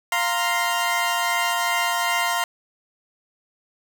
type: chord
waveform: 20% pulse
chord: F suspended fourth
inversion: none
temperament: equal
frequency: 698.5 / 932.3 / 1046.5 Hz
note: F5 / Bb5 / C6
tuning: 0 / 0 / 0 cents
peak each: -20 dBFS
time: 0.12-2.44 s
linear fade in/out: 2 ms
effects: none